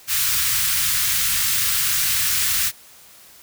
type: band-stop noise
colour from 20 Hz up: white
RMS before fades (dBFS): -20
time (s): 0.07-2.72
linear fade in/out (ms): 50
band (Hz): 150 to 1300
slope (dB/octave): 24
effects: white hiss -47 dBFS RMS until 3.42 s